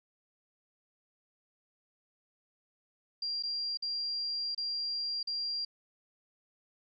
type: tone with dropouts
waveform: sine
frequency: 4762 Hz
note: D8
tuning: 23 cents sharp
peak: -32 dBFS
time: 3.22-5.65 s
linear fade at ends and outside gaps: 5 ms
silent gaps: 3.426-3.434 / 3.773-3.823 / 4.548-4.577 / 5.23-5.272 s
effects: none